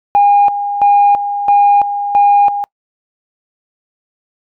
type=tone with tremolo; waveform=sine; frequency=813 Hz; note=G#5; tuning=37 cents flat; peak=-4 dBFS; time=0.15-2.64 s; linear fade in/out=0 ms; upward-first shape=square; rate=1.5 Hz; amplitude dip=70%; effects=noise-tail reverb RT60 0.1 s tail -26 dB re dry + tanh soft clip ceiling -2 dBFS